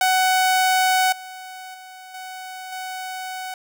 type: tone with level steps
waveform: sawtooth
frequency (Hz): 747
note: F#5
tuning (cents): +16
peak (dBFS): -12 / -31 / -35 / -29 / -25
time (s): 0.01-3.54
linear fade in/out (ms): 2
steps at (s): 1.12 / 1.74 / 2.14 / 2.72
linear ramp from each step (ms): 5
effects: none